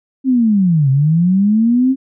sine linear two-way sweep, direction down then up, 270 to 130.81 to 270 Hz, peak -9 dBFS, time 0.24-1.96 s, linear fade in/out 50 ms, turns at 0.9 s, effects none

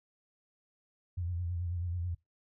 sine tone with vibrato, 87.31 Hz, F2, in tune, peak -32 dBFS, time 1.17-2.15 s, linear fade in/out 10 ms, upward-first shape sine, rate 9.2 Hz, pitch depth 61 cents each way, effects noise-tail reverb RT60 0.2 s tail -23 dB re dry

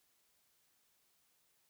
silence, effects white hiss -75 dBFS RMS until 1.69 s

